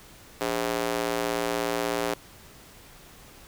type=tone with high-pass filter; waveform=square; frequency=58.27 Hz; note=A#1; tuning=in tune; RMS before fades=-28 dBFS; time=0.41-2.14 s; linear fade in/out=0 ms; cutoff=420 Hz; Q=1.3; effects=pink hiss -50 dBFS RMS until 3.47 s